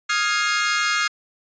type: chord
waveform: sawtooth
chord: F minor seventh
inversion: third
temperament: equal with one note detuned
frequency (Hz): 1244.5 / 1396.9 / 1661.2 / 2126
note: Eb6 / F6 / Ab6 / C7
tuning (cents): 0 / 0 / 0 / +27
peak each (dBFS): -21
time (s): 0.09-1.08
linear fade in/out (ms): 10
effects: resampled to 16000 Hz